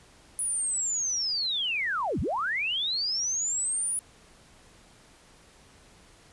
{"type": "linear two-way sweep", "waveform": "sine", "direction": "down then up", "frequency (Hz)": [9956, 49, 9956], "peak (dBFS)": -26, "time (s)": [0.39, 3.99], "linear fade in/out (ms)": 0, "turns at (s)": 2.2, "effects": ["pink hiss -56 dBFS RMS until 6.32 s", "resampled to 24000 Hz"]}